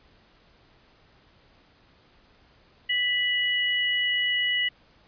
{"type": "tone pair together", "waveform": "sine", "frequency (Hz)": [1975.5, 2924], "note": ["B6", "F#7"], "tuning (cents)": [0, -21], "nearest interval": "perfect fifth", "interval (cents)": 679, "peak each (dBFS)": -25, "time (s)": [2.89, 4.69], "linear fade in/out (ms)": 10, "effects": ["pink hiss -59 dBFS RMS until 5.07 s", "resampled to 11025 Hz"]}